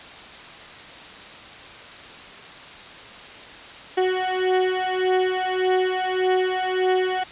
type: beating tone pair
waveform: 30% pulse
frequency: 370 / 371.7 Hz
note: F#4 / F#4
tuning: 0 / +8 cents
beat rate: 1.7 Hz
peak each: -20 dBFS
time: 3.97-7.24 s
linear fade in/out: 10 ms
effects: white hiss -40 dBFS RMS until 7.31 s + resampled to 8000 Hz